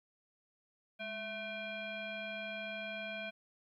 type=tone with frequency modulation; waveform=sine; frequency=1527 Hz; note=G6; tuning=46 cents flat; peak=-39 dBFS; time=0.99-3.31 s; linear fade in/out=20 ms; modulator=867 Hz; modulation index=1.7; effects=13-bit